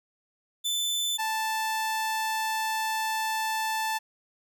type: tone pair in turn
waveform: sawtooth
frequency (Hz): 3520 / 880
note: A7 / A5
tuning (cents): 0 / 0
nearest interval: 2 octaves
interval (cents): 2400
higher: first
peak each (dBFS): -23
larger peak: neither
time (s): 0.64-1.18 / 1.18-3.99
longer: second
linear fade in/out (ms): 20
effects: none